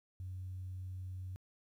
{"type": "tone", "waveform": "sine", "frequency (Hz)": 92.5, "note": "F#2", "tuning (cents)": 0, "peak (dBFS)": -40, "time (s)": [0.2, 1.36], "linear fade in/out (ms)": 0, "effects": ["tanh soft clip ceiling -36 dBFS", "12-bit"]}